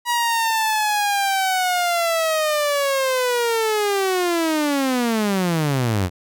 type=linear sweep; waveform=sawtooth; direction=down; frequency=965 to 84.6 Hz; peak=-14 dBFS; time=0.05-6.1 s; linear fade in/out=50 ms; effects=none